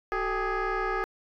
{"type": "tone with frequency modulation", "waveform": "sine", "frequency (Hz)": 440, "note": "A4", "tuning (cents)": 0, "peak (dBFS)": -24, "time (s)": [0.12, 1.04], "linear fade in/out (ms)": 0, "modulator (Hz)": 409, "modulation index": 3.3, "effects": ["tanh soft clip ceiling -24 dBFS"]}